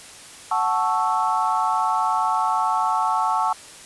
sine chord, F# minor seventh, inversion none, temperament equal, 740 / 880 / 1108.7 / 1318.5 Hz, F#5 / A5 / C#6 / E6, 0 / 0 / 0 / 0 cents, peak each -25 / -22 / -24 / -26 dBFS, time 0.51-3.53 s, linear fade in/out 5 ms, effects white hiss -42 dBFS RMS until 3.85 s + resampled to 24000 Hz

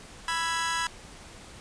sawtooth chord, E major, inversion second, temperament equal with one note detuned, 987.8 / 1329.2 / 1661.2 Hz, B5 / E6 / G#6, 0 / +14 / 0 cents, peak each -26 / -30 / -28 dBFS, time 0.28-0.87 s, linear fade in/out 2 ms, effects pink hiss -47 dBFS RMS until 1.6 s + resampled to 22050 Hz

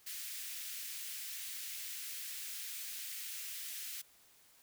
white high-pass noise, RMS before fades -44 dBFS, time 0.06-4.02 s, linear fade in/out 10 ms, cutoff 1800 Hz, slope 24 dB/octave, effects white hiss -65 dBFS RMS until 4.62 s

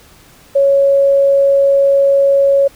sine tone, 554.4 Hz, C#5, in tune, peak -7 dBFS, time 0.55-2.68 s, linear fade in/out 10 ms, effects pink hiss -44 dBFS RMS until 2.75 s

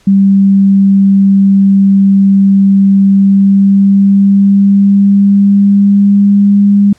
sine tone with pitch glide, 196 to 201.7 Hz, G3 to G3, 0 to +50 cents, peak -3 dBFS, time 0.07-6.93 s, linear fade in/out 5 ms, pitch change +50 cents, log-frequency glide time 3.06-6.68 s, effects pink hiss -48 dBFS RMS until 6.98 s + low-pass 9000 Hz 12 dB/octave

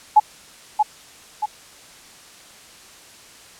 sine tone with echo, 848 Hz, G#5, 36 cents sharp, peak -6 dBFS, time 0.16-0.2 s, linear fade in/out 10 ms, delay 630 ms, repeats 2, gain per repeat -6 dB, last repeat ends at 1.46 s, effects white hiss -45 dBFS RMS until 3.59 s + low-pass 9000 Hz 12 dB/octave

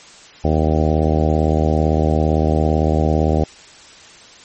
harmonic tone, 77.78 Hz, D#2, in tune, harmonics 1 / 2 / 3 / 4 / 5 / 6 / 7 / 8 / 9 / 10, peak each -17 / -20 / -22 / -23 / -24 / -25 / -25 / -26 / -27 / -27 dBFS, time 0.44-3.44 s, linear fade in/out 5 ms, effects white hiss -42 dBFS RMS until 4.44 s + MP3 32 kbps

